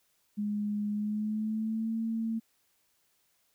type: tone with pitch glide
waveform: sine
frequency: 207.7 to 225.2 Hz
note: G#3 to A3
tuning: 0 to +40 cents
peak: -29 dBFS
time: 0.37-2.4 s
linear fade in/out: 20 ms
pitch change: +140 cents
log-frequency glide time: 0.91-1.95 s
effects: white hiss -72 dBFS RMS until 3.54 s